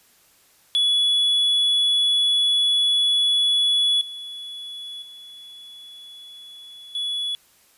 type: tone with level steps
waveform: triangle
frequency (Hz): 3400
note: G#7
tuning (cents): +40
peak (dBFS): -15 / -31 / -38 / -22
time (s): 0.75-7.35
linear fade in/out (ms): 0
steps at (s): 4.01 / 5.02 / 6.95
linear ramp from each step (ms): 2
effects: white hiss -57 dBFS RMS until 7.77 s + resampled to 32000 Hz